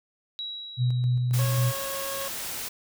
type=tone with exponential decay; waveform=sine; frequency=3879 Hz; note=B7; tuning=32 cents flat; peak=-30 dBFS; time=0.39-2.05 s; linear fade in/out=0 ms; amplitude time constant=360 ms
type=tone with tremolo; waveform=sine; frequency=123.47 Hz; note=B2; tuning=in tune; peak=-20 dBFS; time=0.77-1.73 s; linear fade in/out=50 ms; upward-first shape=square; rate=3.7 Hz; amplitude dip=25%
type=noise; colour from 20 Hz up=white; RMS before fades=-34 dBFS; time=1.33-2.69 s; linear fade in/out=10 ms
type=tone; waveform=25% pulse; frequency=548 Hz; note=C#5; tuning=20 cents flat; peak=-29 dBFS; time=1.39-2.28 s; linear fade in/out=0 ms
effects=none